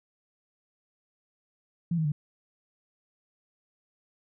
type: tone with pitch steps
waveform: sine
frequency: 170 / 158.62 / 147.99 Hz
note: F3 / D#3 / D3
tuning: -46 / +34 / +14 cents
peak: -24 dBFS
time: 1.91-2.12 s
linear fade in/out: 5 ms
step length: 70 ms
effects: none